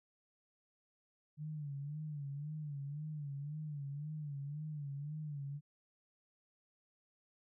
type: tone with vibrato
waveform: sine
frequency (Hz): 146.83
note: D3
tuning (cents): 0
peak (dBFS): -40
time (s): 1.37-5.61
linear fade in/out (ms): 50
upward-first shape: sine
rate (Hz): 1.9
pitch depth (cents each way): 91
effects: none